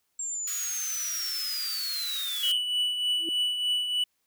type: linear sweep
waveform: sine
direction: down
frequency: 7459 to 3045 Hz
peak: -30 dBFS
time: 0.19-2.58 s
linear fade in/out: 5 ms
type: high-pass noise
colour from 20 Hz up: white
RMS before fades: -37 dBFS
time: 0.47-2.52 s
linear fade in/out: 5 ms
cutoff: 1200 Hz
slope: 96 dB/octave
type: tone with tremolo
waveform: triangle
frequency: 2960 Hz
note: F#7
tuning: in tune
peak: -21 dBFS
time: 2.43-4.04 s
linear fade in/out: 5 ms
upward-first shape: triangle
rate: 3.3 Hz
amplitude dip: 55%
type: tone with exponential growth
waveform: sine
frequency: 329.6 Hz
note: E4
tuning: in tune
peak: -30 dBFS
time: 3.15-3.29 s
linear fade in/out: 2 ms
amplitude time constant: 29 ms
effects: white hiss -75 dBFS RMS until 4.26 s